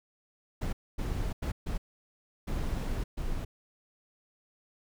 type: noise bursts at uneven times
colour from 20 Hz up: brown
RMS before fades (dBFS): -32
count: 6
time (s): 0.61-0.73 / 0.98-1.33 / 1.42-1.52 / 1.66-1.78 / 2.47-3.04 / 3.17-3.45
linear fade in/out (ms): 10
effects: none